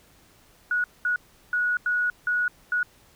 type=tone bursts at uneven times; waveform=sine; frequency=1460 Hz; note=F#6; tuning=24 cents flat; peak=-21 dBFS; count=6; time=0.71-0.84 / 1.05-1.16 / 1.53-1.77 / 1.86-2.1 / 2.27-2.48 / 2.72-2.83 s; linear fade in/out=2 ms; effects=pink hiss -57 dBFS RMS until 3.15 s